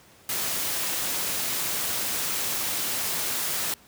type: noise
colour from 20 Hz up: white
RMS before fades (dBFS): -28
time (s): 0.29-3.74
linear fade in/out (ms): 2
effects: pink hiss -54 dBFS RMS until 3.87 s + high-pass 80 Hz 12 dB/octave